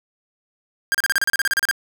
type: tone bursts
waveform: 45% pulse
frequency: 1604 Hz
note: G6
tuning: 39 cents sharp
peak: -16 dBFS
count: 14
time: 0.92-1.712 s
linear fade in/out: 0 ms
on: 25 ms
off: 34 ms
effects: none